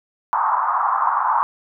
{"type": "band-pass noise", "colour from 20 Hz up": "white", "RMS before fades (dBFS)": -19, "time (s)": [0.33, 1.43], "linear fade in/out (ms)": 0, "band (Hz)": [840, 1200], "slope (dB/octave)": 48, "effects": []}